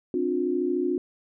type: tone cluster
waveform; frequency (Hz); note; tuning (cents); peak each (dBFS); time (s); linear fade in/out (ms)
sine; 263.4 / 296.8 / 357.3; C4 / D4 / F4; +12 / +18 / +40; -29 / -29 / -25; 0.14-0.98; 2
effects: none